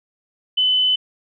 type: tone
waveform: sine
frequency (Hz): 3019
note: F#7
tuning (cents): +34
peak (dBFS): -14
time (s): 0.57-0.96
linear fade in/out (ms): 10
effects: none